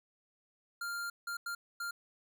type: tone bursts at uneven times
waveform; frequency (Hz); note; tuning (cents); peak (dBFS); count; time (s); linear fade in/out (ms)
square; 1396.9; F6; 0; -37; 4; 0.81-1.1 / 1.27-1.37 / 1.46-1.55 / 1.8-1.91; 5
effects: none